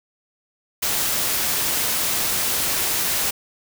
white noise, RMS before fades -22 dBFS, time 0.82-3.31 s, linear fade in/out 10 ms, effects none

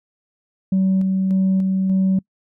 sine tone with tremolo, 190 Hz, F#3, 46 cents sharp, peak -12 dBFS, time 0.72-2.19 s, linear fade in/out 5 ms, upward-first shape square, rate 1.7 Hz, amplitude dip 30%, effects noise-tail reverb RT60 0.1 s tail -26 dB re dry + tanh soft clip ceiling -12 dBFS

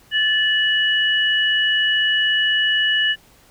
sine tone pair together, 1743 / 2931 Hz, A6 / F#7, -17 / -17 cents, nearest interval major sixth, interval 900 cents, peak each -18 dBFS, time 0.11-3.16 s, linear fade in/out 50 ms, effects pink hiss -52 dBFS RMS until 3.5 s

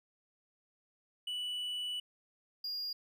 triangle tone pair in turn, 2960 / 4833 Hz, F#7 / D8, 0 / +49 cents, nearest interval minor sixth, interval 849 cents, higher second, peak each -34 / -35 dBFS, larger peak first, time 1.27-2 / 2.64-2.93 s, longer first, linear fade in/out 5 ms, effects none

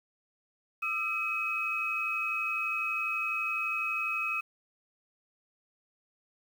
sine tone cluster, 1223 / 1335 / 2543 Hz, D#6 / E6 / D#7, -30 / +22 / +37 cents, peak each -38 / -37 / -30 dBFS, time 0.82-4.41 s, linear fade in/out 10 ms, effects 9-bit

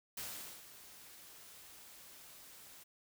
white noise with ADSR envelope, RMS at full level -43 dBFS, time 0.17-2.84 s, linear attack 5 ms, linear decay 440 ms, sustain -13 dB, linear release 14 ms, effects none

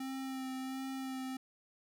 square tone with vibrato, 263.5 Hz, C4, 12 cents sharp, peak -39 dBFS, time 0-1.37 s, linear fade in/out 5 ms, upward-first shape sine, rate 1.4 Hz, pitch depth 18 cents each way, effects none

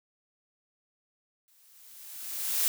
blue noise with exponential growth, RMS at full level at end -25 dBFS, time 1.48-2.68 s, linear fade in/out 0 ms, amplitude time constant 260 ms, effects none

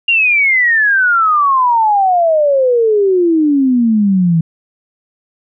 sine exponential sweep, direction down, 2817 to 160 Hz, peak -8 dBFS, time 0.08-4.41 s, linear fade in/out 5 ms, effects none

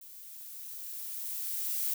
violet noise with level ramp, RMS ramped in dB -50 to -31 dBFS, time 0.01-1.94 s, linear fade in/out 5 ms, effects none

